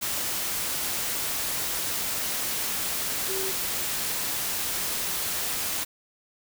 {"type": "tone in noise", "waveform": "sine", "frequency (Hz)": 383.5, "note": "G4", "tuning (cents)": -38, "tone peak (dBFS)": -32, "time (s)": [3.28, 3.52], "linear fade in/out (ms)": 20, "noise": "white", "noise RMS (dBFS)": -29, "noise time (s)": [0.01, 5.85], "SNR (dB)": -6, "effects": []}